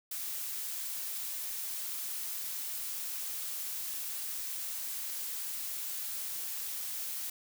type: noise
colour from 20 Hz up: blue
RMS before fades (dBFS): -38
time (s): 0.11-7.3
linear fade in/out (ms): 5
effects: none